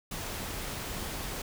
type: noise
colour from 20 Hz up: pink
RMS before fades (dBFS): -37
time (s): 0.11-1.42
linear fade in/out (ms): 5
effects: none